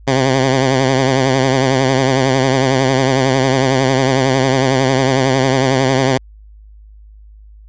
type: tone with vibrato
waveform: 10% pulse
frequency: 132.2 Hz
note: C3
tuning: 18 cents sharp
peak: -3 dBFS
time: 0.07-6.18 s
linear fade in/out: 10 ms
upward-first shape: triangle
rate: 11 Hz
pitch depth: 75 cents each way
effects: added 52 Hz sine -37 dBFS peak until 7.68 s + resampled to 16000 Hz